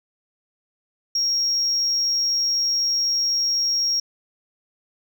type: tone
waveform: sine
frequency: 5588 Hz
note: F8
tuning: in tune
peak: -17 dBFS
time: 1.15-4 s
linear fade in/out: 5 ms
effects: tanh soft clip ceiling -16 dBFS